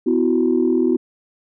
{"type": "chord", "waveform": "sine", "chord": "B suspended fourth", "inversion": "none", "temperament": "equal with one note detuned", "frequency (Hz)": [251.8, 329.6, 370], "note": ["B3", "E4", "F#4"], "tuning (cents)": [34, 0, 0], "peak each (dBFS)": -18, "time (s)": [0.06, 0.97], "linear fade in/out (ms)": 10, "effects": ["tanh soft clip ceiling -6 dBFS"]}